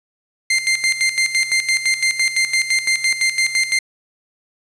sawtooth tone with tremolo, 2093 Hz, C7, in tune, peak -10 dBFS, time 0.5-3.79 s, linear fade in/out 5 ms, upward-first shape square, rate 5.9 Hz, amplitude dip 70%, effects resampled to 24000 Hz + 7-bit

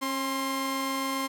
sawtooth tone pair together, 270.7 / 1055.6 Hz, C#4 / C6, -41 / +15 cents, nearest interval 2 octaves, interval 2356 cents, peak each -27 dBFS, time 0.01-1.28 s, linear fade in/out 20 ms, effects none

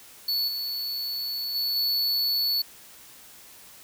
square tone with level steps, 4435 Hz, C#8, in tune, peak -24 / -29 / -25 / -23 dBFS, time 0.28-2.62 s, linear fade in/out 5 ms, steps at 0.47 / 1.54 / 1.75 s, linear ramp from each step 20 ms, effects white hiss -49 dBFS RMS until 3.83 s

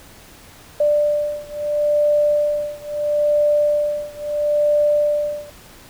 sine beating tone pair, 591 / 591.75 Hz, D5 / D5, +11 / +13 cents, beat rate 0.75 Hz, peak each -18 / -19 dBFS, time 0.8-5.5 s, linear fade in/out 5 ms, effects pink hiss -44 dBFS RMS until 5.89 s

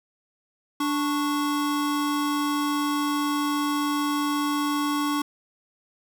square tone pair together, 292.9 / 1106 Hz, D4 / C#6, -5 / -4 cents, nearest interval octave + major seventh, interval 2301 cents, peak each -25 / -29 dBFS, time 0.8-5.22 s, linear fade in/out 5 ms, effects none

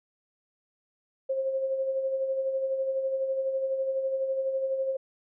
sine tone with tremolo, 533 Hz, C5, 32 cents sharp, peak -24 dBFS, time 1.29-4.97 s, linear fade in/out 10 ms, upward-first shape sine, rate 12 Hz, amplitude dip 45%, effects none

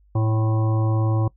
harmonic tone with a mistuned harmonic, 110.1 Hz, A2, 2 cents sharp, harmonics 1 / 3 / 5 / 7 / 9 / 10, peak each -18 / -28 / -32 / -35 / -37 / -38 dBFS, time 0.15-1.28 s, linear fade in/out 5 ms, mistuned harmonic 10, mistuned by -21 cents, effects noise-tail reverb RT60 0.1 s tail -21 dB re dry + added 50 Hz sine -53 dBFS peak until 1.36 s

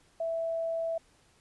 sine tone, 659.3 Hz, E5, in tune, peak -29 dBFS, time 0.2-0.98 s, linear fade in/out 5 ms, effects pink hiss -64 dBFS RMS until 1.4 s + resampled to 24000 Hz

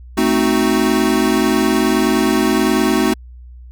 square chord, A diminished seventh, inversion none, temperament equal, 220 / 261.6 / 311.1 / 370 Hz, A3 / C4 / Eb4 / Gb4, 0 / 0 / 0 / 0 cents, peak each -19 dBFS, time 0.17-3.14 s, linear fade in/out 10 ms, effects added 61 Hz sine -34 dBFS peak until 3.71 s

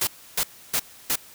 white noise bursts, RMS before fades -23 dBFS, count 4, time 0.01-1.158 s, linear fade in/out 5 ms, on 62 ms, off 300 ms, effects white hiss -48 dBFS RMS until 1.34 s

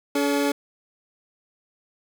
30% pulse tone pair together, 283.7 / 430 Hz, C#4 / A4, +40 / -40 cents, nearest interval perfect fifth, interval 720 cents, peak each -19 / -23 dBFS, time 0.15-0.52 s, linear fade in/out 5 ms, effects none

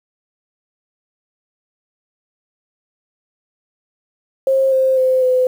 sine tone with pitch steps, 534 / 525.4 / 517 / 508.7 Hz, C5 / C5 / C5 / C5, +35 / +7 / -21 / -49 cents, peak -11 dBFS, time 4.47-5.47 s, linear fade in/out 2 ms, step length 250 ms, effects 7-bit

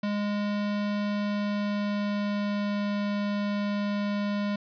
square tone with pitch glide, 205.9 to 204.5 Hz, G#3 to G#3, -15 to -26 cents, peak -27 dBFS, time 0.03-4.56 s, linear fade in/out 5 ms, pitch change -11 cents, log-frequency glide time 1.03-2.95 s, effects resampled to 11025 Hz + 10-bit

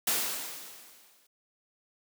white noise with exponential decay, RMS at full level -26 dBFS, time 0.07-1.27 s, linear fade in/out 5 ms, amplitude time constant 260 ms, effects high-pass 200 Hz 12 dB/octave

